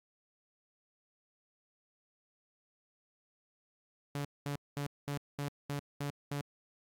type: tone bursts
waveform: sawtooth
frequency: 143.2 Hz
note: D3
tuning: 43 cents flat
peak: -31 dBFS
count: 8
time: 4.15-6.412 s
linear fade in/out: 2 ms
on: 99 ms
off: 210 ms
effects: AAC 64 kbps